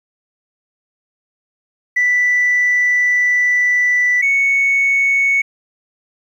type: tone pair in turn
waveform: sine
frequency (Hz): 1975.5 / 2217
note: B6 / C#7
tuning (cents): 0 / 0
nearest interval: major second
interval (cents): 200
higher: second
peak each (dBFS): -10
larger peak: neither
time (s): 1.96-4.22 / 4.22-5.42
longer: first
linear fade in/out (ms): 10
effects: tanh soft clip ceiling -8 dBFS + 8-bit